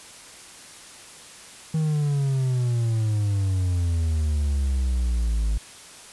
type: exponential sweep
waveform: triangle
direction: down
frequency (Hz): 160 to 51.91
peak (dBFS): -18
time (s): 1.74-5.58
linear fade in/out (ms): 5
effects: white hiss -44 dBFS RMS until 6.12 s + resampled to 24000 Hz